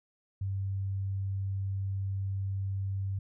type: tone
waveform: sine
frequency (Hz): 97.3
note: G2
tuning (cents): -12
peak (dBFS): -30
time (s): 0.41-3.19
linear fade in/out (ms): 5
effects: none